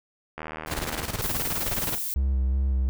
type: click train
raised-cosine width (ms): 0.5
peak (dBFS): -19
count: 51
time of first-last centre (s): 0.38-1.019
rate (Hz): 78.3
type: noise with tremolo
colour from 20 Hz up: pink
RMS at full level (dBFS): -29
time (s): 0.66-1.99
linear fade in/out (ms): 50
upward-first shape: square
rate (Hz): 19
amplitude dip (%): 65
type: noise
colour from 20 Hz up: violet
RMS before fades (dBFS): -30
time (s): 1.22-2.14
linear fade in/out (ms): 0
type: tone with vibrato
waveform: triangle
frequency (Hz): 66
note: C2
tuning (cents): +16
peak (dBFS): -19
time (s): 2.16-2.89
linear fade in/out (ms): 0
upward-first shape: square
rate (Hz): 2.7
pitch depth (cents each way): 26
effects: none